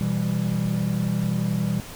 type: chord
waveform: triangle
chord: E minor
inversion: second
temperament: equal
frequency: 123.47 / 164.81 / 196 Hz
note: B2 / E3 / G3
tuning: 0 / 0 / 0 cents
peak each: -25 / -24 / -23 dBFS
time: 0.01-1.8 s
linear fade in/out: 0 ms
effects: pink hiss -40 dBFS RMS until 1.95 s